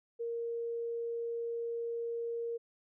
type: tone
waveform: sine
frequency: 466.2 Hz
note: A#4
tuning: in tune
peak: -34 dBFS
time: 0.19-2.58 s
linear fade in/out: 20 ms
effects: none